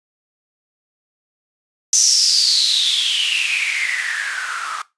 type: noise with band-pass filter sweep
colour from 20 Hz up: blue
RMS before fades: -18 dBFS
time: 1.93-4.82 s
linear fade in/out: 2 ms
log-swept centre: 6100 to 1200 Hz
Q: 9.8
effects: noise-tail reverb RT60 0.2 s tail -18 dB re dry + resampled to 22050 Hz